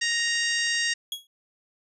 harmonic tone, 934 Hz, A#5, 3 cents sharp, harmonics 2 / 3 / 4 / 5 / 6 / 7 / 8 / 9, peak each -26 / -31 / -33 / -33 / -32 / -36 / -39 / -39 dBFS, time 0.01-0.94 s, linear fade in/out 10 ms
click train, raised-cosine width 0.3 ms, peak -32 dBFS, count 10, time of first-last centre 0.04-0.749 s, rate 12.7 Hz
40% pulse tone with exponential decay, 3322 Hz, G#7, in tune, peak -25 dBFS, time 1.12-1.27 s, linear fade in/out 2 ms, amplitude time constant 32 ms
effects resampled to 32000 Hz

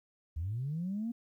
sine linear sweep, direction up, 72.3 to 240 Hz, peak -32 dBFS, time 0.36-1.12 s, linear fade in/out 10 ms, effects tanh soft clip ceiling -28 dBFS + 12-bit

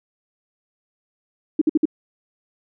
sine tone bursts, 310 Hz, D#4, 6 cents flat, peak -12 dBFS, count 4, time 1.59-1.855 s, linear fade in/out 5 ms, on 25 ms, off 55 ms, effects none

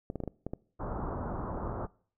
clicks, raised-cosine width 2 ms, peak -22 dBFS, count 7, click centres 0.101 / 0.157 / 0.203 / 0.237 / 0.277 / 0.466 / 0.535 s
pink low-pass noise, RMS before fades -36 dBFS, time 0.79-1.87 s, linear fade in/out 20 ms, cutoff 1300 Hz, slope 48 dB/octave
effects noise-tail reverb RT60 0.5 s tail -23 dB re dry

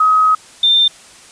sine tone pair in turn, 1267 / 3591 Hz, D#6 / A7, +31 / +35 cents, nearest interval octave + tritone, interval 1804 cents, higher second, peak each -8 dBFS, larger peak neither, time 0-0.35 / 0.63-0.88 s, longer first, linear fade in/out 5 ms, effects white hiss -41 dBFS RMS until 1.31 s + resampled to 22050 Hz

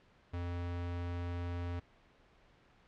square tone, 87.31 Hz, F2, in tune, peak -37 dBFS, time 0.33-1.8 s, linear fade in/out 10 ms, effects pink hiss -65 dBFS RMS until 2.87 s + low-pass 3000 Hz 12 dB/octave

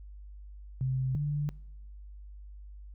sine tone pair in turn, 130.81 / 146.48 Hz, C3 / D3, 0 / -4 cents, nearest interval major second, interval 196 cents, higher second, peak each -27 / -28 dBFS, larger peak first, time 0.81-1.15 / 1.15-1.49 s, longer neither, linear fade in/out 0 ms, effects noise-tail reverb RT60 0.8 s tail -23 dB re dry + added 50 Hz sine -44 dBFS peak until 2.94 s

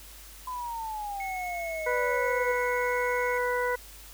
sine exponential sweep, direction down, 1020 to 493.1 Hz, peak -32 dBFS, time 0.47-2.52 s, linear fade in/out 5 ms
triangle tone, 2186 Hz, C#7, 25 cents flat, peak -34 dBFS, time 1.2-3.38 s, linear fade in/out 2 ms
harmonic tone, 492.5 Hz, B4, 5 cents flat, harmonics 1 / 2 / 3 / 4, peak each -28 / -31 / -33 / -34 dBFS, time 1.86-3.76 s, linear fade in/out 10 ms
effects added 50 Hz sine -49 dBFS peak until 4.13 s + white hiss -49 dBFS RMS until 4.13 s

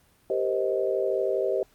sine chord, C minor seventh, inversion second, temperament just, 392.4 / 470.9 / 523.3 / 627.9 Hz, G4 / Bb4 / C5 / Eb5, +2 / +18 / 0 / +16 cents, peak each -27 / -32 / -28 / -29 dBFS, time 0.3-1.63 s, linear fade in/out 2 ms, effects pink hiss -62 dBFS RMS until 1.74 s + Opus 32 kbps

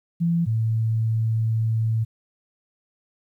sine tone pair in turn, 169.2 / 111.95 Hz, E3 / A2, +45 / +30 cents, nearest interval perfect fifth, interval 715 cents, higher first, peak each -18 / -19 dBFS, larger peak first, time 0.2-0.46 / 0.46-2.05 s, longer second, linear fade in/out 20 ms, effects 10-bit

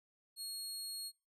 25% pulse tone, 4300 Hz, C8, 47 cents sharp, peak -37 dBFS, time 0.36-1.12 s, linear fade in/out 50 ms, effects noise-tail reverb RT60 0.3 s tail -24 dB re dry

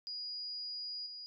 sine tone with level steps, 4891 Hz, D#8, 31 cents flat, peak -39 / -44 dBFS, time 0.07-1.26 s, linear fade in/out 0 ms, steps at 1.06 s, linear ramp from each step 5 ms, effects none

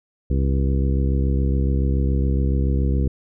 harmonic tone with a mistuned harmonic, 67.1 Hz, C2, 44 cents sharp, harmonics 1 / 2 / 3 / 4 / 5 / 6 / 7, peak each -18 / -24 / -28 / -30 / -32 / -34 / -35 dBFS, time 0.3-3.08 s, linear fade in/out 5 ms, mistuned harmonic 7, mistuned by +47 cents, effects none

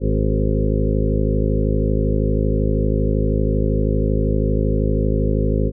harmonic tone with a mistuned harmonic, 52.7 Hz, G#1, 26 cents sharp, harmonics 1 / 2 / 3 / 4 / 5 / 7 / 8 / 9 / 10, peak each -19 / -22 / -24 / -25 / -26 / -27 / -28 / -29 / -29 dBFS, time 0-5.72 s, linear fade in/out 50 ms, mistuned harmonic 8, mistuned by -17 cents, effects none

